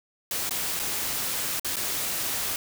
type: noise with dropouts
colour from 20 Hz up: white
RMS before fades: -29 dBFS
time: 0.31-2.56 s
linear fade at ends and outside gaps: 2 ms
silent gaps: 0.494-0.508 / 0.793-0.797 / 1.597-1.646 / 1.759-1.766 s
effects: none